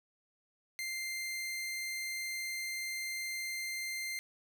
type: tone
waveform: sawtooth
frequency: 2093 Hz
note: C7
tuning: in tune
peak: -33 dBFS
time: 0.79-4.19 s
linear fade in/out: 0 ms
effects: none

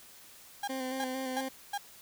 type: tone bursts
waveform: 35% pulse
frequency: 809 Hz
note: G#5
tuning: 46 cents flat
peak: -30 dBFS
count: 4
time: 0.63-1.778 s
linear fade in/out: 5 ms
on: 47 ms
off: 320 ms
type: tone with vibrato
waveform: 20% pulse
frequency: 260.8 Hz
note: C4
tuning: 5 cents flat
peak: -29 dBFS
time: 0.69-1.49 s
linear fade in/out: 10 ms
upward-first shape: square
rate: 4.4 Hz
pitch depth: 22 cents each way
effects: white hiss -54 dBFS RMS until 2.01 s

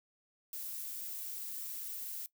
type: noise with high-pass filter sweep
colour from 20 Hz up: violet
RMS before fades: -42 dBFS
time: 0.53-2.26 s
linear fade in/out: 0 ms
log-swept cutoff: 750 to 1200 Hz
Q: 1
effects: noise-tail reverb RT60 0.1 s tail -19 dB re dry

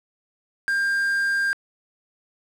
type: tone with quantisation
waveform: triangle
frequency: 1597 Hz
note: G6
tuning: 32 cents sharp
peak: -18 dBFS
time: 0.68-1.53 s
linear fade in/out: 0 ms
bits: 6
effects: low-pass 11000 Hz 12 dB/octave

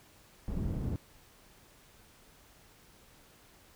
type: low-pass noise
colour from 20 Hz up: white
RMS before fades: -34 dBFS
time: 0.48-0.96 s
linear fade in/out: 0 ms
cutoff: 160 Hz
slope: 12 dB/octave
effects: pink hiss -60 dBFS RMS until 3.75 s

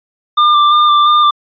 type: tone with vibrato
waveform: square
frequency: 1192 Hz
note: D6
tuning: 25 cents sharp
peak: -7 dBFS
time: 0.37-1.31 s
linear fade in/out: 10 ms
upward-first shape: square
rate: 2.9 Hz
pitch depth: 16 cents each way
effects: resampled to 11025 Hz

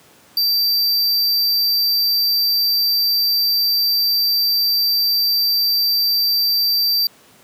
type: tone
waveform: square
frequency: 4678 Hz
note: D8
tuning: 8 cents flat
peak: -15 dBFS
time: 0.37-7.07 s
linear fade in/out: 2 ms
effects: pink hiss -49 dBFS RMS until 7.43 s + high-pass 150 Hz 12 dB/octave

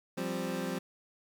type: chord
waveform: 25% pulse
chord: F suspended second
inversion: none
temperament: equal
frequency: 174.61 / 196 / 261.6 Hz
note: F3 / G3 / C4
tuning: 0 / 0 / 0 cents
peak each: -34 dBFS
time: 0.17-0.79 s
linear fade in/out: 10 ms
effects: 11-bit

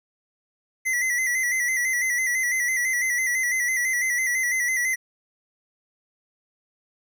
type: tone with vibrato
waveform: square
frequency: 1999 Hz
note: B6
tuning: 20 cents sharp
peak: -22 dBFS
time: 0.85-4.96 s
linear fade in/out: 20 ms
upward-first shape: square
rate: 6 Hz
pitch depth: 50 cents each way
effects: none

